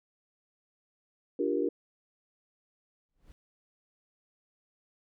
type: chord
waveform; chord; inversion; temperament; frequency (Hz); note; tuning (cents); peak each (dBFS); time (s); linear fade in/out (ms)
sine; G minor seventh; second; equal with one note detuned; 293.7 / 349.2 / 392 / 470.2; D4 / F4 / G4 / Bb4; 0 / 0 / 0 / +15; -32; 1.39-1.69; 5
type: noise with exponential growth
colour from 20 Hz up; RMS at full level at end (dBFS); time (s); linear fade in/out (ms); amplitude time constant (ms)
brown; -48; 3.09-3.32; 0; 48
effects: none